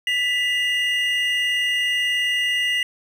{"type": "tone pair together", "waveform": "triangle", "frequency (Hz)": [1978.4, 2837], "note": ["B6", "F7"], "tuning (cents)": [3, 27], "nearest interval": "tritone", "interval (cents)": 624, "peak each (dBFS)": -20, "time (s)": [0.07, 2.83], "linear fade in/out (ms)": 2, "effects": []}